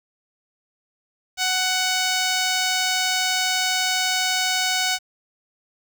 5% pulse tone with notch filter, 744 Hz, F#5, 9 cents sharp, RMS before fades -22 dBFS, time 1.37-4.99 s, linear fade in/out 50 ms, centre 9900 Hz, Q 1.1, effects 8-bit

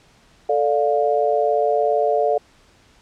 sine chord, D minor, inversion second, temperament just, 440.5 / 587.3 / 704.8 Hz, A4 / D5 / F5, +2 / 0 / +16 cents, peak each -20 dBFS, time 0.49-2.38 s, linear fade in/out 5 ms, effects pink hiss -54 dBFS RMS until 3.01 s + low-pass 7000 Hz 12 dB/octave

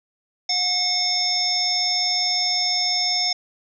harmonic tone with a mistuned harmonic, 725 Hz, F#5, 35 cents flat, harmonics 1 / 3 / 5 / 7 / 9, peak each -30 / -30 / -29 / -20 / -32 dBFS, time 0.49-3.33 s, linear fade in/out 5 ms, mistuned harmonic 7, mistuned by +75 cents, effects none

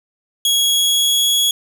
sawtooth tone with pitch glide, 3322 to 3345 Hz, G#7 to G#7, 0 to +12 cents, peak -10 dBFS, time 0.45-1.51 s, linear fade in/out 2 ms, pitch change +12 cents, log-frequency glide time 0.58-1.28 s, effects none

